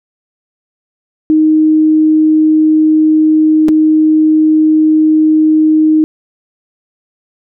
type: tone with dropouts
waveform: sine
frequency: 311.4 Hz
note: D#4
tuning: 2 cents sharp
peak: -5 dBFS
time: 1.3-6.04 s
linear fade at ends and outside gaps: 0 ms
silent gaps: 3.684-3.689 s
effects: none